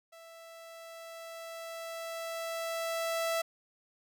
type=tone with level ramp; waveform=sawtooth; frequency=661 Hz; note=E5; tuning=5 cents sharp; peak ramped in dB=-47 to -25 dBFS; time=0.12-3.42 s; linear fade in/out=10 ms; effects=none